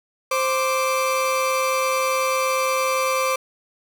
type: tone pair together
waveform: 30% pulse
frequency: 523.3 / 1174.8 Hz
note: C5 / D6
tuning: 0 / 0 cents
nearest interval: octave + major second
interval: 1400 cents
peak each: -19 / -20 dBFS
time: 0.31-3.36 s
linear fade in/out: 5 ms
effects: none